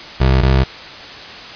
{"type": "tone pair in turn", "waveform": "25% pulse", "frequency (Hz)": [65.41, 65.94], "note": ["C2", "C2"], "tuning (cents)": [0, 14], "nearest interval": "unison", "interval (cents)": 14, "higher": "second", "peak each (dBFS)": -6, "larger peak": "neither", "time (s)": [[0.2, 0.42], [0.42, 0.64]], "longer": "neither", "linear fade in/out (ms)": 10, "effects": ["white hiss -32 dBFS RMS until 1.55 s", "resampled to 11025 Hz"]}